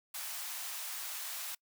white high-pass noise, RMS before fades -41 dBFS, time 0.14-1.55 s, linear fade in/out 5 ms, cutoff 710 Hz, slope 24 dB/octave, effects noise-tail reverb RT60 0.1 s tail -25 dB re dry

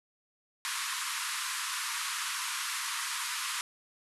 pink band-pass noise, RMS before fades -35 dBFS, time 0.65-3.61 s, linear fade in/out 0 ms, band 960 to 12000 Hz, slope 96 dB/octave, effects none

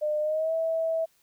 sine tone with pitch glide, 604 to 651.1 Hz, D5 to E5, +48 to -22 cents, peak -24 dBFS, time 0.01-1.06 s, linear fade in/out 20 ms, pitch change +130 cents, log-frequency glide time 0.21-0.53 s, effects white hiss -66 dBFS RMS until 1.22 s

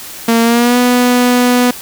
sawtooth tone with pitch glide, 230 to 246.5 Hz, A#3 to B3, -23 to -3 cents, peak -4 dBFS, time 0.28-1.71 s, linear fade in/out 5 ms, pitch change +120 cents, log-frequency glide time 0.42-0.78 s, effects white hiss -29 dBFS RMS until 1.81 s

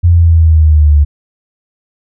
sine exponential sweep, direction down, 87.31 to 72.3 Hz, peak -3 dBFS, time 0.03-1.05 s, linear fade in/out 20 ms, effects none

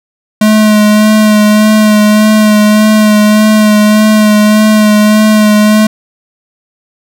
square tone with vibrato, 212.9 Hz, G#3, 43 cents sharp, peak -4 dBFS, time 0.41-5.87 s, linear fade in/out 5 ms, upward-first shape sine, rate 1.7 Hz, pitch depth 21 cents each way, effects none

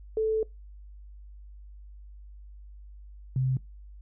sine tone pair in turn, 438.5 / 130.37 Hz, A4 / C3, -6 / -6 cents, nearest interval octave + major sixth, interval 2100 cents, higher first, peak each -23 dBFS, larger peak neither, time 0.17-0.43 / 3.36-3.57 s, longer first, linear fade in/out 2 ms, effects noise-tail reverb RT60 0.2 s tail -23 dB re dry + added 50 Hz sine -44 dBFS peak until 4.01 s

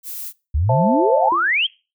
violet noise, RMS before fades -30 dBFS, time 0.03-0.33 s, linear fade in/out 50 ms
sine exponential sweep, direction up, 66.8 to 3322 Hz, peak -15 dBFS, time 0.54-1.67 s, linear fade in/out 10 ms
sine chord, A minor, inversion first, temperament just, 528 / 660 / 880 Hz, C5 / E5 / A5, +16 / +2 / 0 cents, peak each -21 / -20 / -19 dBFS, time 0.69-1.29 s, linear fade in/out 5 ms
sine tone with exponential decay, 342.5 Hz, F4, 34 cents flat, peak -21 dBFS, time 1.32-1.54 s, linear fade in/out 1 ms, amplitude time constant 46 ms
effects noise-tail reverb RT60 0.3 s tail -22 dB re dry

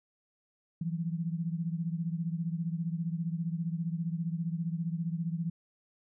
sine beating tone pair, 164 / 179 Hz, E3 / F3, -9 / +43 cents, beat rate 15 Hz, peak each -32 / -36 dBFS, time 0.81-5.5 s, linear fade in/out 5 ms, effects none

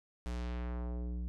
square tone with low-pass filter sweep, 60.2 Hz, B1, 44 cents flat, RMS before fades -38 dBFS, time 0.26-1.28 s, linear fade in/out 0 ms, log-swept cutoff 9800 to 170 Hz, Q 0.92, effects none

